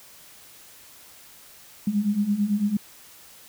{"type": "beating tone pair", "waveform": "sine", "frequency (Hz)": [199.8, 208.8], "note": ["G3", "G#3"], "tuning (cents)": [33, 10], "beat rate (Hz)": 9, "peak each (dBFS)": [-26, -22], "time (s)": [1.87, 2.77], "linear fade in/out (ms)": 5, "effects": ["white hiss -49 dBFS RMS until 3.48 s"]}